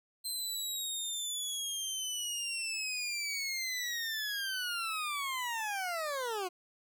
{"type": "linear sweep", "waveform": "20% pulse", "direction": "down", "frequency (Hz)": [4131, 349.2], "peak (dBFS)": -29, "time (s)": [0.24, 6.49], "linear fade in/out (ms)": 20, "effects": []}